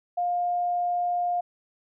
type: tone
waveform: sine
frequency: 707 Hz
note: F5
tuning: 21 cents sharp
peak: -23 dBFS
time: 0.17-1.41 s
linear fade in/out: 10 ms
effects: none